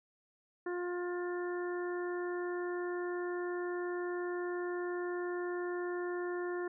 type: harmonic tone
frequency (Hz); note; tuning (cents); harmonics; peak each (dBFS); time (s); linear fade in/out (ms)
354.3; F4; +25; 1 / 2 / 3 / 4 / 5; -35 / -47 / -47 / -48 / -47; 0.66-6.68; 5
effects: none